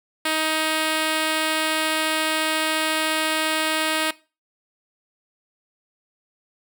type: tone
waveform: 5% pulse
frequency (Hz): 314.3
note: D#4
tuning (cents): +18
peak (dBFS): -9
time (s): 0.25-4.11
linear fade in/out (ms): 5
effects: noise-tail reverb RT60 0.3 s tail -19 dB re dry